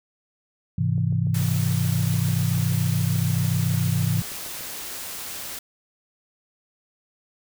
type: chord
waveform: sine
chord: Ab augmented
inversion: none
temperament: equal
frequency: 103.83 / 130.81 / 164.81 Hz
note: Ab2 / C3 / E3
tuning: 0 / 0 / 0 cents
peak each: -24 dBFS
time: 0.78-4.22 s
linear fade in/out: 5 ms
type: click train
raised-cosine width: 2 ms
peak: -30 dBFS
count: 26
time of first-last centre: 0.98-4.608 s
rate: 6.89 Hz
type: noise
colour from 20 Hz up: white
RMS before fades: -34 dBFS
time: 1.34-5.59 s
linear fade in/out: 5 ms
effects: none